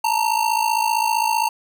square ring-modulated tone, 908 Hz, A#5, 46 cents flat, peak -15 dBFS, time 0.04-1.49 s, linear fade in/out 5 ms, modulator 27.7 Hz, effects none

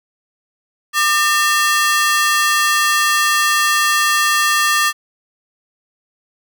sawtooth ring-modulated tone, 1504 Hz, F#6, 28 cents sharp, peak -6 dBFS, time 0.93-4.93 s, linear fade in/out 50 ms, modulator 308 Hz, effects none

